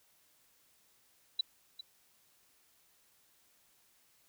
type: tone with echo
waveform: sine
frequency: 3951 Hz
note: B7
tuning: in tune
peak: -27 dBFS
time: 1.39-1.41 s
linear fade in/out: 5 ms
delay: 400 ms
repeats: 1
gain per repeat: -14 dB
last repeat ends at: 1.81 s
effects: white hiss -69 dBFS RMS until 4.28 s